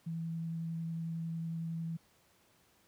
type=tone with vibrato; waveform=sine; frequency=164.7 Hz; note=E3; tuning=1 cent flat; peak=-35 dBFS; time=0.06-1.97 s; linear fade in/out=10 ms; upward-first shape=sine; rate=11 Hz; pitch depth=9 cents each way; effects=pink hiss -68 dBFS RMS until 2.87 s + high-pass 80 Hz 12 dB/octave